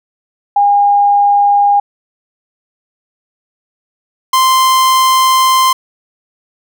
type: tone pair in turn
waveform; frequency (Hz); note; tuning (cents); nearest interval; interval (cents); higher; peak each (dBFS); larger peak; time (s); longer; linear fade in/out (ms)
sine / 45% pulse; 812 / 1042.7; G#5 / C6; -39 / -6; major third; 433; second; -6 / -7; first; 0.56-1.8 / 4.33-5.73; second; 5
effects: none